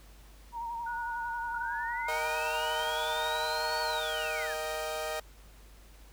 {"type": "tone with vibrato", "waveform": "sine", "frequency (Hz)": 934, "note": "A#5", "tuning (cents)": 3, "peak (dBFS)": -34, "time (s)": [0.52, 4.02], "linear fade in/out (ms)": 50, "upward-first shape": "sine", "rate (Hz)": 11, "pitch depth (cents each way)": 36}
{"type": "tone", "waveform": "sine", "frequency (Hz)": 1461, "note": "F#6", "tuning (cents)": -22, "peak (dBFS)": -37, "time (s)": [0.86, 4.47], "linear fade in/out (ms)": 10}
{"type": "linear two-way sweep", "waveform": "sine", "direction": "up then down", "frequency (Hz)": [1388, 4479, 1584], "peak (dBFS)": -37, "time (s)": [1.54, 4.54], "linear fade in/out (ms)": 5, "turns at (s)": 3.8}
{"type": "chord", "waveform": "sawtooth", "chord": "Eb major", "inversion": "second", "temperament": "equal", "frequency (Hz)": [466.2, 622.3, 784], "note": ["Bb4", "Eb5", "G5"], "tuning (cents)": [0, 0, 0], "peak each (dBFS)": [-36, -31, -36], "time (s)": [2.08, 5.2], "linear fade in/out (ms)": 5}
{"effects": ["added 50 Hz sine -52 dBFS peak until 6.12 s", "pink hiss -59 dBFS RMS until 6.12 s"]}